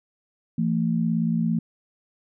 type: tone pair together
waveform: sine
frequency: 167.96 / 225.7 Hz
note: E3 / A3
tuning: +33 / +44 cents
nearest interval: perfect fourth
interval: 511 cents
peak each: -23 dBFS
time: 0.58-1.59 s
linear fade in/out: 5 ms
effects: none